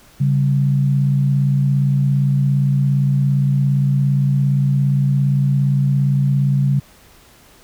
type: tone pair together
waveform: sine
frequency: 138.59 / 196 Hz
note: C#3 / G3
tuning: 0 / 0 cents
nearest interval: tritone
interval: 600 cents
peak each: -13 / -22 dBFS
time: 0.2-6.8 s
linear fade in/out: 10 ms
effects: pink hiss -48 dBFS RMS until 7.63 s